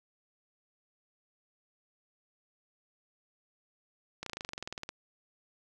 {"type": "slowing click train", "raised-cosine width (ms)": 0.2, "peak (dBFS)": -21, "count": 16, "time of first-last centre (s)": [4.23, 4.891], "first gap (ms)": 33, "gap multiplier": 1.04, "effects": ["10-bit"]}